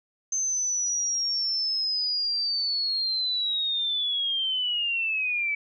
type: linear sweep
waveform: sine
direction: down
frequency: 6272 to 2284 Hz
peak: -24 dBFS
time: 0.32-5.55 s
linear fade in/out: 5 ms
effects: none